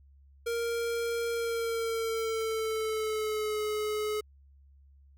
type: tone with pitch glide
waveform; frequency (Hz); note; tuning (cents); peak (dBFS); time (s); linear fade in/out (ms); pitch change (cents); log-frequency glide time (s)
square; 466.2 to 425; A#4 to G#4; 0 to +40; -30; 0.46-4.21; 10; -160; 1.32-3.6
effects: added 69 Hz sine -55 dBFS peak until 5.17 s